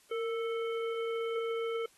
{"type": "harmonic tone with a mistuned harmonic", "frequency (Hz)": 440, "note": "A4", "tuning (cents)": 0, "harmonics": [1, 3, 5, 7], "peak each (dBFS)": [-32, -42, -46, -49], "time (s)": [0.11, 1.86], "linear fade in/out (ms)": 5, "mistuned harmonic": 1, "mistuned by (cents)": 74, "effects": ["white hiss -64 dBFS RMS until 1.97 s", "AAC 32 kbps"]}